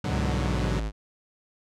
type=chord; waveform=sawtooth; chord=G# half-diminished seventh; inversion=none; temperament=equal; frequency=103.83 / 123.47 / 146.83 / 185 Hz; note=G#2 / B2 / D3 / F#3; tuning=0 / 0 / 0 / 0 cents; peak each=-28 dBFS; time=0.04-0.8 s; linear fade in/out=5 ms
type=exponential sweep; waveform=square; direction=down; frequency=73.42 to 51.91 Hz; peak=-28 dBFS; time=0.08-0.92 s; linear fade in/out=50 ms
effects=low-pass 7000 Hz 12 dB/octave